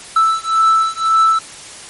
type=beating tone pair; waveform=triangle; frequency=1318.5 / 1320.4 Hz; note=E6 / E6; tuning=0 / +2 cents; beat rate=1.9 Hz; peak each=-12 dBFS; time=0.16-1.39 s; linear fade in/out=5 ms; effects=white hiss -34 dBFS RMS until 1.89 s + MP3 48 kbps